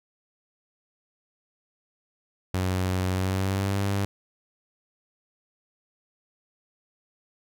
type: tone with pitch glide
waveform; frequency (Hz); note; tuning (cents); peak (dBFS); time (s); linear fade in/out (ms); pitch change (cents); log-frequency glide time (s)
sawtooth; 92.7 to 99.35; F#2 to G2; +4 to +24; -20; 2.54-4.05; 0; +120; 3.1-3.79
effects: none